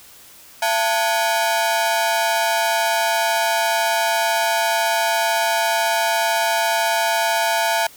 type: ring-modulated tone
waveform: sawtooth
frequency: 784 Hz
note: G5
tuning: in tune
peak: -10 dBFS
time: 0.62-7.87 s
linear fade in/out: 5 ms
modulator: 109 Hz
effects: white hiss -45 dBFS RMS until 7.96 s